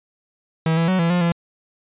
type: tone with pitch steps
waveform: 45% pulse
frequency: 161.6 / 165.9 / 186.4 / 167.8 / 177 / 170 Hz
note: E3 / E3 / F#3 / E3 / F3 / F3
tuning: -34 / +11 / +13 / +31 / +23 / -46 cents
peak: -16 dBFS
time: 0.66-1.32 s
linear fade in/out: 2 ms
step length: 110 ms
effects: resampled to 8000 Hz